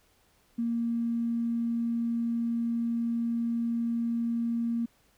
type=tone with tanh clipping; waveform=triangle; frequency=233.1 Hz; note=A#3; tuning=in tune; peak=-26 dBFS; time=0.58-4.86 s; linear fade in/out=10 ms; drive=3 dB; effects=pink hiss -66 dBFS RMS until 5.17 s